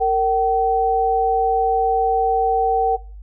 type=tone pair together; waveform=sine; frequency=458.8 / 765.7 Hz; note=A#4 / G5; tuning=-28 / -41 cents; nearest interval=major sixth; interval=887 cents; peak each=-19 / -16 dBFS; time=0-2.97 s; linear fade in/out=20 ms; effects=noise-tail reverb RT60 0.4 s tail -20 dB re dry + added 50 Hz sine -34 dBFS peak until 3.22 s